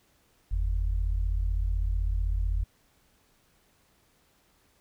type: tone pair together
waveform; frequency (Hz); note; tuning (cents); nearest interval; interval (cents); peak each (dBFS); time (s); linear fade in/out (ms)
sine; 45.85 / 81.7; F#1 / E2; -15 / -15; minor seventh; 1000; -25 / -32; 0.51-2.64; 10
effects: pink hiss -66 dBFS RMS until 4.8 s